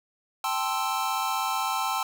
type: chord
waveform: square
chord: A minor seventh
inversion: third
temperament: equal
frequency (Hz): 784 / 880 / 1046.5 / 1318.5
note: G5 / A5 / C6 / E6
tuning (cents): 0 / 0 / 0 / 0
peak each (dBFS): -32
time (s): 0.44-2.03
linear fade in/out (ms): 2
effects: none